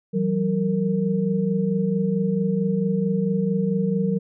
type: tone cluster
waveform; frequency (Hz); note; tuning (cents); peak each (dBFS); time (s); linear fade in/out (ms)
sine; 165.6 / 190.1 / 459.9; E3 / F#3 / A#4; +8 / +47 / -23; -26 / -21 / -26; 0.13-4.19; 20
effects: none